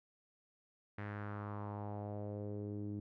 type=tone with low-pass filter sweep; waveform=sawtooth; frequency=103.3 Hz; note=G#2; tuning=9 cents flat; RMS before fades=-43 dBFS; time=0.98-3 s; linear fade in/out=5 ms; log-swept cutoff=1900 to 290 Hz; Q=2.8; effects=none